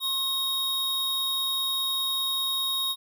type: tone pair together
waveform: square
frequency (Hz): 1074 / 3755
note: C6 / A#7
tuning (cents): +45 / +12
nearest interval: octave + minor seventh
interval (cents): 2167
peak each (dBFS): -38 / -26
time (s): 0-2.96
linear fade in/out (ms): 50
effects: none